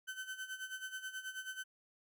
35% pulse tone with tremolo, 1528 Hz, G6, 45 cents flat, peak -38 dBFS, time 0.07-1.64 s, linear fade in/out 20 ms, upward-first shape sine, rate 9.3 Hz, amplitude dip 75%, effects none

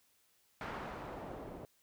white noise with low-pass filter sweep, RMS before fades -45 dBFS, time 0.61-1.65 s, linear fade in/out 0 ms, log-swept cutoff 1400 to 450 Hz, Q 1, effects white hiss -72 dBFS RMS until 1.82 s

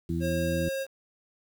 harmonic tone, 83.5 Hz, E2, 23 cents sharp, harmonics 1 / 2 / 3 / 4, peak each -33 / -30 / -36 / -33 dBFS, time 0.09-0.69 s, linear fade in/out 5 ms
square tone, 539 Hz, C#5, 49 cents flat, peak -30 dBFS, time 0.2-0.87 s, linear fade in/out 50 ms
effects 9-bit

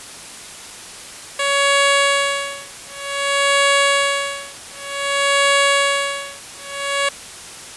10% pulse tone with tremolo, 560 Hz, C#5, 18 cents sharp, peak -4 dBFS, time 1.39-7.09 s, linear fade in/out 5 ms, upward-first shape sine, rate 0.54 Hz, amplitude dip 100%, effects white hiss -35 dBFS RMS until 7.76 s + resampled to 24000 Hz

